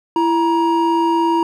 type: tone pair together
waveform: triangle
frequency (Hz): 334.1 / 945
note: E4 / A#5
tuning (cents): +23 / +23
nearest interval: octave + tritone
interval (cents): 1800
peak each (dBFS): -14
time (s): 0.16-1.43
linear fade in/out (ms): 2
effects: none